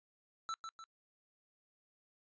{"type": "tone with echo", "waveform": "square", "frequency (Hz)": 1325, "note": "E6", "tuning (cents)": 9, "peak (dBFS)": -38, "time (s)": [0.49, 0.54], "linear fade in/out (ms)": 0, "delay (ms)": 150, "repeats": 2, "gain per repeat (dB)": -6, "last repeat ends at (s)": 0.84, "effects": ["noise-tail reverb RT60 0.1 s tail -26 dB re dry", "resampled to 16000 Hz"]}